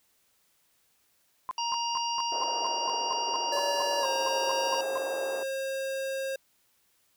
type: tone bursts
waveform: sine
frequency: 1031 Hz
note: C6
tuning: 26 cents flat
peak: -29 dBFS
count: 16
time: 1.49-4.976 s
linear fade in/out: 0 ms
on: 21 ms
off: 210 ms
type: harmonic tone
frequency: 940 Hz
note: A#5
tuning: 14 cents sharp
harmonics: 1 / 3 / 5 / 6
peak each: -30 / -35 / -37 / -38 dBFS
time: 1.58-4.81 s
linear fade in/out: 2 ms
type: band-pass noise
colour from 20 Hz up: white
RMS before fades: -38 dBFS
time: 2.32-5.43 s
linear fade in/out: 0 ms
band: 390 to 840 Hz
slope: 24 dB/octave
type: tone with pitch glide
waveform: square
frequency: 572 to 536.8 Hz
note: D5 to C5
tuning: -46 to +44 cents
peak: -31 dBFS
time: 3.52-6.36 s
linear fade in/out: 5 ms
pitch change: -110 cents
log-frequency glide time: 4-4.06 s
effects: white hiss -69 dBFS RMS until 7.16 s